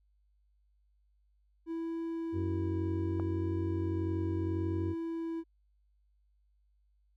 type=tone with vibrato; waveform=triangle; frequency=329 Hz; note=E4; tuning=3 cents flat; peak=-32 dBFS; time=1.66-5.44 s; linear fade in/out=50 ms; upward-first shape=triangle; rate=0.67 Hz; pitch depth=9 cents each way
type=harmonic tone; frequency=92.5 Hz; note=F#2; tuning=in tune; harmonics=1 / 2 / 3 / 4 / 5; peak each=-33 / -48 / -46 / -41 / -52 dBFS; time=2.32-4.95 s; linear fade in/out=50 ms
type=click; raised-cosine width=1 ms; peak=-26 dBFS; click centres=3.198 s
effects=added 50 Hz sine -67 dBFS peak until 7.16 s